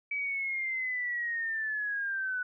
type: linear sweep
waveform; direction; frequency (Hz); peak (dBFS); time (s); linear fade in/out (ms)
sine; down; 2293 to 1480; -30; 0.11-2.43; 5
effects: none